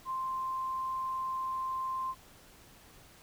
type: tone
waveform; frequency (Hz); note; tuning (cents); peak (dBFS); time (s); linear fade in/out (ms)
sine; 1046.5; C6; 0; -32; 0.05-2.15; 50
effects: pink hiss -57 dBFS RMS until 3.22 s

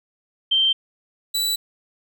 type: tone pair in turn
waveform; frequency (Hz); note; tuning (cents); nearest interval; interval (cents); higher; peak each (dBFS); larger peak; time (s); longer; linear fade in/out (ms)
sine / sawtooth; 3136 / 3951; G7 / B7; 0 / 0; major third; 400; second; -15 / -17; first; 0.51-0.73 / 1.34-1.56; neither; 10
effects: none

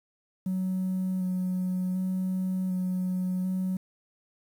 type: tone with vibrato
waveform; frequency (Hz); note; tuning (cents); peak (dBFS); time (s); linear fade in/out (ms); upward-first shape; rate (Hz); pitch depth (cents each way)
triangle; 185; F#3; 0; -23; 0.46-3.77; 5; square; 0.67; 12
effects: tanh soft clip ceiling -22 dBFS + 9-bit

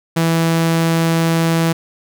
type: tone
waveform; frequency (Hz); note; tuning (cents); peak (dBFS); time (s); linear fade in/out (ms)
sawtooth; 164.81; E3; 0; -9; 0.16-1.73; 10
effects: none

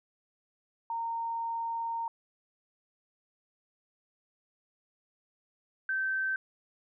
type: tone pair in turn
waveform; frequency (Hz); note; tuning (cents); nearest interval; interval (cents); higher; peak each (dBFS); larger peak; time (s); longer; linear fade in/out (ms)
sine; 921 / 1548.9; A#5 / G6; -21 / -21; major sixth; 900; second; -31 / -28; second; 0.9-2.08 / 5.89-6.36; first; 2
effects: none

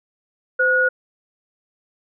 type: tone pair together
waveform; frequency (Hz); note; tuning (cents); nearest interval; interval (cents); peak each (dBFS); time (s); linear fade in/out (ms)
sine; 513.4 / 1452; C5 / F#6; -33 / -33; octave + tritone; 1800; -20 / -15; 0.59-0.89; 10
effects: none

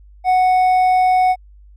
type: tone with hard clipping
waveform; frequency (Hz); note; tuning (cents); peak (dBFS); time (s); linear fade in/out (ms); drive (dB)
triangle; 739; F#5; -2; -12; 0.24-1.36; 50; 7
effects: added 50 Hz sine -41 dBFS peak until 1.76 s

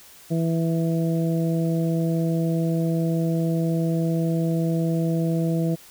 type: harmonic tone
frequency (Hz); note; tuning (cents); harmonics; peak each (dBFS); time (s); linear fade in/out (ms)
164.81; E3; 0; 1 / 2 / 3 / 4; -21 / -27 / -31 / -33; 0.3-5.76; 20
effects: white hiss -48 dBFS RMS until 5.9 s

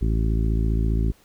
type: harmonic tone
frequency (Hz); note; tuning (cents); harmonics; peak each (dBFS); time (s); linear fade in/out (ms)
55; A1; 0; 1 / 2 / 3 / 4 / 5 / 6 / 7; -20 / -26 / -30 / -32 / -34 / -36 / -37; 0.01-1.12; 10
effects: pink hiss -57 dBFS RMS until 1.24 s

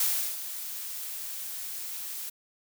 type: noise with ADSR envelope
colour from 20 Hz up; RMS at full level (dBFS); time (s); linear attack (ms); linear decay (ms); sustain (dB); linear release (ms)
blue; -25; 0-2.3; 4; 360; -12; 10
effects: none

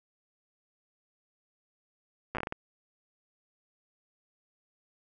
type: slowing click train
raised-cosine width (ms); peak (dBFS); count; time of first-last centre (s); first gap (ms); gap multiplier
0.5; -18; 8; 2.35-2.524; 8; 1.37
effects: none

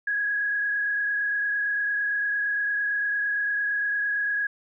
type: tone with frequency modulation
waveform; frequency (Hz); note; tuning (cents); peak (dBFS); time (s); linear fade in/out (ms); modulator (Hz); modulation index
sine; 1661.2; G#6; 0; -23; 0.07-4.47; 5; 28.8; 1
effects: none

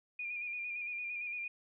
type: tone with vibrato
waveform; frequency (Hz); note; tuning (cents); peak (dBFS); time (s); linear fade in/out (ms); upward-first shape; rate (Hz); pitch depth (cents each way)
sine; 2424; D#7; -46; -37; 0.19-1.48; 5; square; 8.8; 29
effects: none

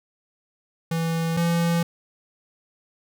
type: tone pair in turn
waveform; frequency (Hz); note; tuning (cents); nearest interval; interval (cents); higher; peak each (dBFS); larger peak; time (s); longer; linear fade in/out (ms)
square; 164.81 / 169.35; E3 / E3; 0 / +47; unison; 47; second; -23 / -20; second; 0.91-1.37 / 1.37-1.83; neither; 5
effects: none

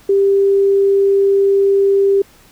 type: tone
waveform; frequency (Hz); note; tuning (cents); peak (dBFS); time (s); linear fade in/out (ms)
sine; 395; G4; +13; -9; 0.09-2.22; 5
effects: pink hiss -47 dBFS RMS until 2.51 s

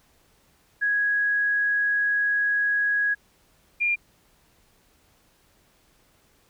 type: tone pair in turn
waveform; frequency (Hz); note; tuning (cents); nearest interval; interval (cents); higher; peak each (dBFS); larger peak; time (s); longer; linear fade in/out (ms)
sine; 1661.2 / 2401; G#6 / D7; 0 / +38; tritone; 638; second; -20; neither; 0.81-3.15 / 3.8-3.96; first; 20
effects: pink hiss -62 dBFS RMS until 6.49 s

